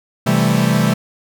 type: chord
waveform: 45% pulse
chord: A minor seventh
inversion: first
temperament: equal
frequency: 130.81 / 164.81 / 196 / 220 Hz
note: C3 / E3 / G3 / A3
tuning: 0 / 0 / 0 / 0 cents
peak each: -18 dBFS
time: 0.26-0.94 s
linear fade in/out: 10 ms
effects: none